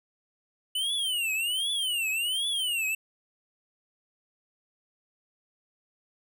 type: tone with vibrato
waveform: square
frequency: 2960 Hz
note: F#7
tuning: in tune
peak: -27 dBFS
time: 0.75-2.95 s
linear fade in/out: 5 ms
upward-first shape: triangle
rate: 1.3 Hz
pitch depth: 280 cents each way
effects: none